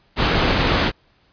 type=low-pass noise; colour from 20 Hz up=pink; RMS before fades=-18 dBFS; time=0.16-0.92 s; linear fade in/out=50 ms; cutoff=4500 Hz; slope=24 dB/octave; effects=pink hiss -59 dBFS RMS until 1.32 s + resampled to 11025 Hz